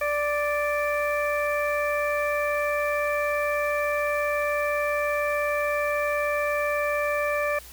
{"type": "harmonic tone", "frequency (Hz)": 587, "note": "D5", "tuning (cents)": -1, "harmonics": [1, 2, 3, 4], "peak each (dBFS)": [-25, -30, -31, -31], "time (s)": [0.01, 7.59], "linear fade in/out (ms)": 5, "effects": ["added 60 Hz sine -48 dBFS peak until 7.72 s", "white hiss -46 dBFS RMS until 7.72 s"]}